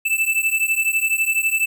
square beating tone pair, 2637 / 2649 Hz, E7 / E7, 0 / +8 cents, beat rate 12 Hz, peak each -21 dBFS, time 0.05-1.66 s, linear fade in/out 10 ms, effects none

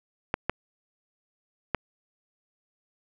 clicks, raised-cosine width 0.5 ms, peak -9 dBFS, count 3, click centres 0.341 / 0.496 / 1.747 s, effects none

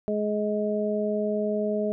harmonic tone, 210.3 Hz, G#3, 22 cents sharp, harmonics 1 / 2 / 3, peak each -28 / -28 / -28 dBFS, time 0.08-1.92 s, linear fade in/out 0 ms, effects none

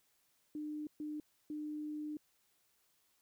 sine tone bursts at uneven times, 301.5 Hz, D4, 46 cents sharp, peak -39 dBFS, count 3, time 0.55-0.87 / 1-1.2 / 1.5-2.17 s, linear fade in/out 2 ms, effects white hiss -75 dBFS RMS until 3.21 s

